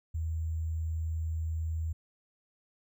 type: tone with sample-and-hold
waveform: sine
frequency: 80.6 Hz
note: E2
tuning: 38 cents flat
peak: -30 dBFS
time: 0.14-1.93 s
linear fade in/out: 10 ms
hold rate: 7350 Hz
effects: none